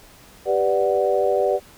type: chord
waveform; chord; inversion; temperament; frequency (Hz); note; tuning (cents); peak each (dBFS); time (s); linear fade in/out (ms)
sine; G major seventh; none; equal; 392 / 493.9 / 587.3 / 740; G4 / B4 / D5 / F#5; 0 / 0 / 0 / 0; -22 / -22 / -21 / -25; 0.45-1.6; 50
effects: pink hiss -48 dBFS RMS until 1.77 s